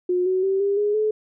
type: tone with pitch steps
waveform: sine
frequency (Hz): 360 / 372.9 / 386.3 / 400.1 / 414.5 / 429.4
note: F#4 / F#4 / G4 / G4 / G#4 / A4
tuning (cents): -47 / +14 / -25 / +35 / -3 / -42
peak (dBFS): -18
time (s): 0.09-1.11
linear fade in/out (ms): 5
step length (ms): 170
effects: none